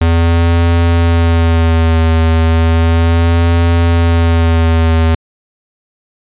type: tone with vibrato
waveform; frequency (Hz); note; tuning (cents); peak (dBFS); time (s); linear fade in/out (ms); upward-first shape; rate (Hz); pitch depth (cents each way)
square; 83; E2; +12; -8; 0.01-5.15; 5; sine; 0.34; 35
effects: resampled to 8000 Hz